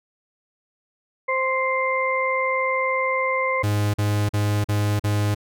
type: harmonic tone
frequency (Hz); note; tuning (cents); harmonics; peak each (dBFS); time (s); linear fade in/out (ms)
523.3; C5; 0; 1 / 2 / 4; -24 / -24 / -24; 1.28-3.63; 10
type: tone bursts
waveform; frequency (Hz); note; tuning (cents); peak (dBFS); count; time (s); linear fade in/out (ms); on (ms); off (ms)
45% pulse; 103.83; G#2; 0; -19; 5; 3.63-5.348; 10; 310; 42
effects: none